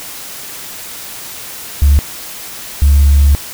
sine tone pair in turn, 71.3 / 70.95 Hz, C#2 / C#2, +49 / +41 cents, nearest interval unison, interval 8 cents, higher first, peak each -3 dBFS, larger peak neither, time 1.82-1.99 / 2.82-3.35 s, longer second, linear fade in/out 0 ms, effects tanh soft clip ceiling -2 dBFS + white hiss -28 dBFS RMS until 3.53 s

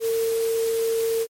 sine tone in noise, 454.2 Hz, A#4, 45 cents flat, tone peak -20 dBFS, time 0-1.27 s, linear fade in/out 50 ms, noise white, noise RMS -35 dBFS, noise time 0-1.27 s, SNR +12 dB, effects MP3 64 kbps

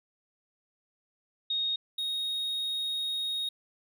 sine / triangle tone pair in turn, 3728 / 3741 Hz, A#7 / A#7, -1 / +5 cents, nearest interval unison, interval 6 cents, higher second, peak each -27 / -28 dBFS, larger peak first, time 1.5-1.76 / 1.98-3.49 s, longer second, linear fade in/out 5 ms, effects none

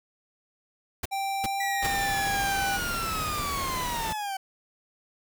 pink noise bursts, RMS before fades -30 dBFS, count 3, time 1.03-1.868 s, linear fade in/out 5 ms, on 26 ms, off 380 ms
square tone with pitch glide, 784 to 791.7 Hz, G5 to G5, 0 to +17 cents, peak -28 dBFS, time 1.11-2.78 s, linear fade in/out 20 ms, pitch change +17 cents, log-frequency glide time 1.43-1.63 s
40% pulse linear sweep, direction down, 1965 to 761 Hz, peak -29 dBFS, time 1.6-4.37 s, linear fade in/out 5 ms
pink noise, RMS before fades -34 dBFS, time 1.82-4.13 s, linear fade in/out 5 ms
effects none

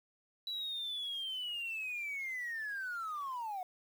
triangle linear sweep, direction down, 3951 to 717 Hz, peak -34 dBFS, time 0.47-3.63 s, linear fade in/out 2 ms, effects tanh soft clip ceiling -34 dBFS + 10-bit

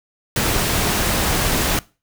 pink noise, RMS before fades -19 dBFS, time 0.36-1.79 s, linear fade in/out 2 ms, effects noise-tail reverb RT60 0.3 s tail -21 dB re dry

